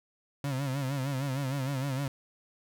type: tone with vibrato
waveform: 35% pulse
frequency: 135.8 Hz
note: C#3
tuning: 35 cents flat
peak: -28 dBFS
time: 0.44-2.08 s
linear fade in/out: 2 ms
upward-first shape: sine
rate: 6.5 Hz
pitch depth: 96 cents each way
effects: none